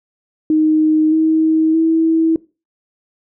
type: tone with pitch steps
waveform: sine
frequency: 311.1 / 317.6 / 324.3 Hz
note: D#4 / D#4 / E4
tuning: 0 / +36 / -28 cents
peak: -10 dBFS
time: 0.5-2.36 s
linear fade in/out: 2 ms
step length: 620 ms
effects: noise-tail reverb RT60 0.3 s tail -21 dB re dry